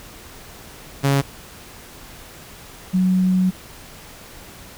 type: tone pair in turn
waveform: sawtooth / sine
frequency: 138.8 / 185.15 Hz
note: C#3 / F#3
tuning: +3 / +1 cents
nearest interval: perfect fourth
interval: 498 cents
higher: second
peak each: -11 / -14 dBFS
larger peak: first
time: 1.03-1.22 / 2.93-3.51 s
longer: second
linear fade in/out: 20 ms
effects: pink hiss -41 dBFS RMS until 4.77 s